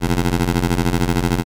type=ring-modulated tone; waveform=15% pulse; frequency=88 Hz; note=F2; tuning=14 cents sharp; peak=-6 dBFS; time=0-1.44 s; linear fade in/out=50 ms; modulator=37.4 Hz; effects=MP3 96 kbps